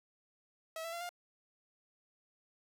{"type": "tone with pitch steps", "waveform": "sawtooth", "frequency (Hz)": [646, 664.9, 684.4, 704.5], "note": ["E5", "E5", "F5", "F5"], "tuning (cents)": [-35, 15, -35, 15], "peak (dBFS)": -36, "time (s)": [0.76, 1.092], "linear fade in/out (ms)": 2, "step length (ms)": 83, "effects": []}